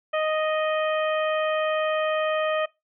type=harmonic tone; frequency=622 Hz; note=D#5; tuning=1 cent flat; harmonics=1 / 2 / 3 / 4 / 5; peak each=-23 / -29 / -33 / -35 / -37 dBFS; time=0.13-2.66 s; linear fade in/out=10 ms; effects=noise-tail reverb RT60 0.2 s tail -21 dB re dry